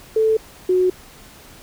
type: tone pair in turn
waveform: sine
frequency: 440 / 367 Hz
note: A4 / F#4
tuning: 0 / -14 cents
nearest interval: minor third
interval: 314 cents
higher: first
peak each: -13 dBFS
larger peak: neither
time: 0.16-0.37 / 0.69-0.9 s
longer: neither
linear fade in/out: 5 ms
effects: pink hiss -44 dBFS RMS until 1.62 s